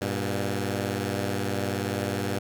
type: tone pair together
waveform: 10% pulse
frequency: 99 / 119.29 Hz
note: G2 / A#2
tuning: +18 / +40 cents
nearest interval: minor third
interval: 322 cents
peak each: -20 / -23 dBFS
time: 0.01-2.39 s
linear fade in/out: 10 ms
effects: none